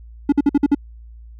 triangle tone bursts, 285.8 Hz, D4, 47 cents flat, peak -8 dBFS, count 6, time 0.29-0.748 s, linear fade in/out 5 ms, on 33 ms, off 52 ms, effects added 57 Hz sine -37 dBFS peak until 1.39 s

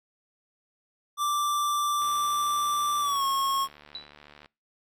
square tone with pitch glide, 1174.7 to 1089.7 Hz, D6 to C#6, 0 to -30 cents, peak -25 dBFS, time 1.17-3.68 s, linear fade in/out 50 ms, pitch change -130 cents, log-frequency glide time 3-3.24 s
click train, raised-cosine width 0.3 ms, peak -32 dBFS, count 181, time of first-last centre 2.02-4.459 s, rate 73.8 Hz
sine tone with exponential decay, 3951 Hz, B7, in tune, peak -31 dBFS, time 3.95-4.13 s, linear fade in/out 1 ms, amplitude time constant 37 ms
effects noise-tail reverb RT60 0.3 s tail -25 dB re dry + AAC 64 kbps

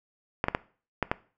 clicks, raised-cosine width 0.5 ms, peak -9 dBFS, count 5, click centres 0.441 / 0.484 / 0.549 / 1.027 / 1.115 s, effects noise-tail reverb RT60 0.4 s tail -19 dB re dry

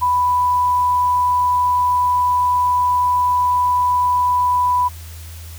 sine tone, 990 Hz, B5, 4 cents sharp, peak -13 dBFS, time 0.01-4.89 s, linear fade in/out 20 ms, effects added 82 Hz sine -32 dBFS peak until 5.58 s + white hiss -41 dBFS RMS until 5.58 s

